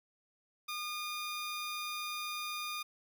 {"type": "tone", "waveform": "15% pulse", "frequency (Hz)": 1216, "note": "D#6", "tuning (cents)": -40, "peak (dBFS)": -31, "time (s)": [0.68, 2.83], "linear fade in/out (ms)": 10, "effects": []}